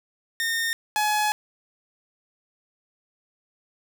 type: tone pair in turn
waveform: sawtooth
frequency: 1830 / 845.4 Hz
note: A#6 / G#5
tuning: -32 / +31 cents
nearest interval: octave + minor second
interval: 1337 cents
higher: first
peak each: -20 / -17 dBFS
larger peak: second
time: 0.4-0.73 / 0.96-1.32 s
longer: second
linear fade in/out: 0 ms
effects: none